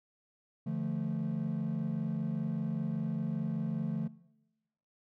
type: chord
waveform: triangle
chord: D minor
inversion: none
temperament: equal with one note detuned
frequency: 146.83 / 171.91 / 220 Hz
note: D3 / F3 / A3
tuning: 0 / -27 / 0 cents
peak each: -34 dBFS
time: 0.66-4.08 s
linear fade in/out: 10 ms
effects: noise-tail reverb RT60 1.0 s tail -21 dB re dry + tanh soft clip ceiling -24 dBFS